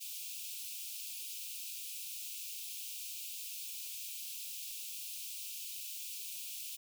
white high-pass noise, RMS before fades -44 dBFS, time 0-6.77 s, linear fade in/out 20 ms, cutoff 2400 Hz, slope 96 dB/octave, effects none

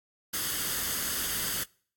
white noise with comb filter, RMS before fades -31 dBFS, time 0.33-1.64 s, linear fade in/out 10 ms, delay 0.62 ms, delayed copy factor +0.55, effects noise-tail reverb RT60 0.5 s tail -25 dB re dry + AAC 64 kbps

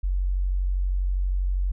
sine tone, 46.24 Hz, F#1, in tune, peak -21 dBFS, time 0.03-1.72 s, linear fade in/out 10 ms, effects none

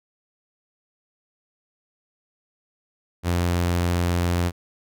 sawtooth tone, 87.31 Hz, F2, in tune, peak -16 dBFS, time 3.23-4.52 s, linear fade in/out 50 ms, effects none

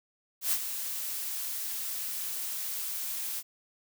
blue noise with ADSR envelope, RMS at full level -26 dBFS, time 0.41-3.43 s, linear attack 110 ms, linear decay 59 ms, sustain -9 dB, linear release 45 ms, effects none

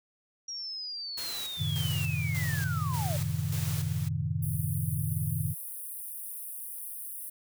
sine linear sweep, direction down, 5660 to 557 Hz, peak -35 dBFS, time 0.48-3.17 s, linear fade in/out 5 ms
white noise with tremolo, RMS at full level -39 dBFS, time 1.17-4.09 s, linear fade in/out 10 ms, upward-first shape square, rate 1.7 Hz, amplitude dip 55%
sine chord, F# diminished seventh, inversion none, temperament equal, 92.5 / 110 / 130.81 / 155.56 Hz, F#2 / A2 / C3 / Eb3, 0 / 0 / 0 / 0 cents, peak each -34 / -35 / -34 / -32 dBFS, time 1.57-5.55 s, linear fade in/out 50 ms
pink high-pass noise, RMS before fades -40 dBFS, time 4.42-7.3 s, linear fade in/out 10 ms, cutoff 9200 Hz, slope 96 dB/octave
effects none

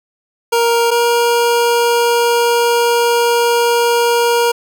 25% pulse tone pair in turn, 467.9 / 472.5 Hz, A#4 / A#4, +6 / +23 cents, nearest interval unison, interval 17 cents, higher second, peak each -7 dBFS, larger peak neither, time 0.52-0.91 / 0.91-4.52 s, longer second, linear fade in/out 10 ms, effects none

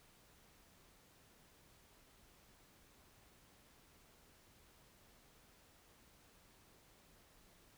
silence, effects pink hiss -67 dBFS RMS until 7.77 s

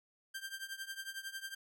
sawtooth tone with tremolo, 1579 Hz, G6, 12 cents sharp, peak -35 dBFS, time 0.34-1.55 s, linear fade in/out 10 ms, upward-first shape triangle, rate 11 Hz, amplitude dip 90%, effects none

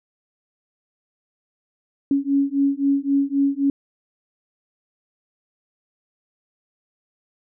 sine beating tone pair, 276.5 / 280.3 Hz, C#4 / C#4, -4 / +19 cents, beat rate 3.8 Hz, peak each -20 dBFS, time 2.11-3.7 s, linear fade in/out 2 ms, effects none

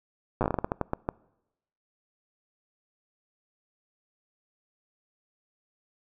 slowing click train, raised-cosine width 1 ms, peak -12 dBFS, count 14, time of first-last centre 0.41-1.089 s, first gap 8 ms, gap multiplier 1.28, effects noise-tail reverb RT60 0.9 s tail -24 dB re dry

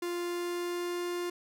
45% pulse tone with pitch glide, 349.2 to 351.6 Hz, F4 to F4, 0 to +12 cents, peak -32 dBFS, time 0.02-1.3 s, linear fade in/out 5 ms, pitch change +12 cents, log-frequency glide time 0.21-1.04 s, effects none

